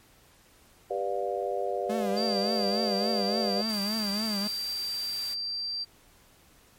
sine chord, G dominant seventh, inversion none, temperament just, 392 / 490 / 588 / 705.6 Hz, G4 / B4 / D5 / F5, 0 / -14 / +2 / +18 cents, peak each -33 dBFS, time 0.9-3.62 s, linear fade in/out 10 ms
45% pulse tone with vibrato, 210 Hz, G#3, 19 cents sharp, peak -30 dBFS, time 1.89-4.48 s, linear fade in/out 10 ms, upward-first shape triangle, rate 3.5 Hz, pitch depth 130 cents each way
sine tone, 4699 Hz, D8, in tune, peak -30 dBFS, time 2.16-5.85 s, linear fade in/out 20 ms
white noise, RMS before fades -43 dBFS, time 3.68-5.35 s, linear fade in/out 20 ms
effects pink hiss -59 dBFS RMS until 6.78 s + MP3 64 kbps

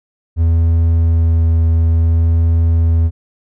triangle tone with vibrato, 82.41 Hz, E2, in tune, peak -7 dBFS, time 0.36-3.11 s, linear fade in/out 50 ms, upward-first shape sine, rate 0.58 Hz, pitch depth 9 cents each way, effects none

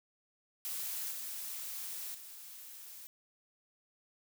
blue noise with level steps, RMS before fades -39 / -42 / -50 dBFS, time 0.65-3.07 s, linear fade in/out 0 ms, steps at 1.11 / 2.14 s, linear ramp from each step 10 ms, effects none

